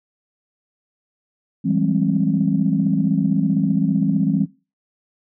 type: tone cluster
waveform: sine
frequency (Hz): 164.2 / 192.7 / 208.2 / 266.8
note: E3 / G3 / G#3 / C4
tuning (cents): -6 / -29 / +5 / +34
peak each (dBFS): -21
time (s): 1.64-4.46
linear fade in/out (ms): 20
effects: noise-tail reverb RT60 0.3 s tail -19 dB re dry + tanh soft clip ceiling -5 dBFS